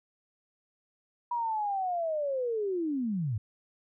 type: linear sweep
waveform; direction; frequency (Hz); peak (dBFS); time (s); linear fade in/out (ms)
sine; down; 971 to 96.5; -28; 1.31-3.38; 5
effects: none